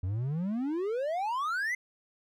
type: exponential sweep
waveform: triangle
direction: up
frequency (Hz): 87.2 to 2087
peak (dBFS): -27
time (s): 0.03-1.75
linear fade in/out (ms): 5
effects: none